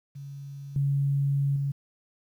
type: tone with level steps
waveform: sine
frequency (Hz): 139.9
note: C#3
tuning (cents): +16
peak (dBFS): -37 / -22 / -25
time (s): 0.15-1.72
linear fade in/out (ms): 10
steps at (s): 0.76 / 1.56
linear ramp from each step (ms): 2
effects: 10-bit